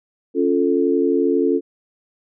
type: chord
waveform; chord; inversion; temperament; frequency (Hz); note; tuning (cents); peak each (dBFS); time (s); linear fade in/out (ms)
sine; Db augmented; none; equal; 277.2 / 349.2 / 440; Db4 / F4 / A4; 0 / 0 / 0; -19; 0.34-1.61; 50
effects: none